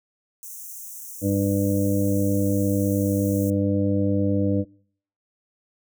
white high-pass noise, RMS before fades -38 dBFS, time 0.43-3.5 s, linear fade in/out 0 ms, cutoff 5800 Hz, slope 96 dB/octave
harmonic tone, 99.5 Hz, G2, 26 cents sharp, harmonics 1 / 2 / 3 / 5 / 6, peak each -24 / -25 / -23 / -27 / -33 dBFS, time 1.21-4.65 s, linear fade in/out 50 ms
effects noise-tail reverb RT60 0.6 s tail -26 dB re dry

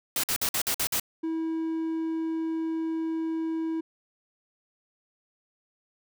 white noise bursts, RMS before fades -27 dBFS, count 7, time 0.16-0.998 s, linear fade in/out 2 ms, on 76 ms, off 51 ms
triangle tone, 323.9 Hz, E4, 30 cents flat, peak -25 dBFS, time 1.23-3.81 s, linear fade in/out 10 ms
effects none

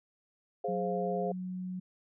sine chord, F minor, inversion first, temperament equal with one note detuned, 415.3 / 524.8 / 698.5 Hz, Ab4 / C5 / F5, 0 / +5 / 0 cents, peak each -35 dBFS, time 0.64-1.32 s, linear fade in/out 5 ms
sine tone with pitch glide, 185 to 183.62 Hz, F#3 to F#3, 0 to -13 cents, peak -35 dBFS, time 0.68-1.8 s, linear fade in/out 10 ms, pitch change -13 cents, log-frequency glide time 0.79-0.95 s
effects none

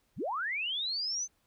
sine linear sweep, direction up, 55 to 6272 Hz, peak -31 dBFS, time 0.16-1.28 s, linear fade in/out 50 ms, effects pink hiss -73 dBFS RMS until 1.46 s

